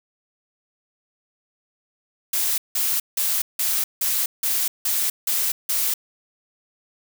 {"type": "noise bursts", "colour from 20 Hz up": "blue", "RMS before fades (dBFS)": -22, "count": 9, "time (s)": [2.33, 5.94], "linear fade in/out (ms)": 5, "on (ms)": 250, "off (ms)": 170, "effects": []}